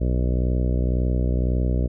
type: harmonic tone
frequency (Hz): 61.9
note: B1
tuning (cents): +5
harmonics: 1 / 2 / 3 / 4 / 5 / 6 / 7 / 8 / 9 / 10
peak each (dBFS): -20 / -26 / -30 / -32 / -34 / -36 / -37 / -38 / -39 / -40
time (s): 0-1.88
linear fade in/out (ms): 20
effects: none